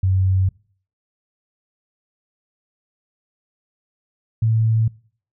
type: tone pair in turn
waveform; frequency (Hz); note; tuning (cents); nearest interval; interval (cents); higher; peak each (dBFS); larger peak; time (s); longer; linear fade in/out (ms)
sine; 94.3 / 111.75; F#2 / A2; +33 / +27; minor third; 294; second; -14; neither; 0.03-0.49 / 4.42-4.88; neither; 5
effects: noise-tail reverb RT60 0.5 s tail -24 dB re dry

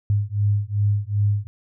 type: beating tone pair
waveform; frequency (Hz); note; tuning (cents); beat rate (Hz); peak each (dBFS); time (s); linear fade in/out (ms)
sine; 101.5 / 104.1; G#2 / G#2; -39 / +5; 2.6; -21; 0.1-1.47; 0
effects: none

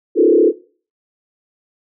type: tone with frequency modulation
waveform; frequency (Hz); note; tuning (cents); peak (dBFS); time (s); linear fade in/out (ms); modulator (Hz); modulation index
sine; 392; G4; 0; -7; 0.15-0.53; 50; 34; 2.2
effects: noise-tail reverb RT60 0.4 s tail -18 dB re dry

